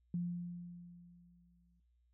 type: tone with exponential decay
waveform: sine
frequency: 174.61 Hz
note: F3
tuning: in tune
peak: -33 dBFS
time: 0.14-1.8 s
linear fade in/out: 2 ms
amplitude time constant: 360 ms
effects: noise-tail reverb RT60 0.4 s tail -20 dB re dry + added 60 Hz sine -70 dBFS peak until 2.13 s